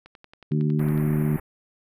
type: click train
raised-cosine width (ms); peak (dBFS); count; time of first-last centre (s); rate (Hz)
0.3; -30; 11; 0.06-0.977; 10.9
type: harmonic tone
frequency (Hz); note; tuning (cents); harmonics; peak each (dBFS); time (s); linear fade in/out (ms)
75.5; D2; +48; 2 / 3 / 4 / 5; -21 / -26 / -32 / -32; 0.51-1.37; 10
type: band-stop noise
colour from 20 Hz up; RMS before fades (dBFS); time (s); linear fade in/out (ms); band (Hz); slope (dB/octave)
pink; -37; 0.79-1.4; 5; 2300 to 11000; 48
effects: resampled to 32000 Hz